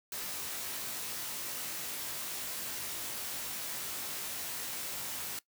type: noise with comb filter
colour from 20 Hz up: white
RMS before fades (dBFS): -39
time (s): 0.12-5.39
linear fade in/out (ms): 2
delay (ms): 19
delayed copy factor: -1
effects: noise-tail reverb RT60 0.1 s tail -19 dB re dry + high-pass 80 Hz 12 dB/octave